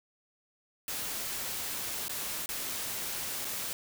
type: noise with dropouts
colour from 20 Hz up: white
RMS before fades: -36 dBFS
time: 0.88-3.73 s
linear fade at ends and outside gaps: 1 ms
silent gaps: 2.082-2.094 / 2.46-2.49 / 3.447-3.451 s
effects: none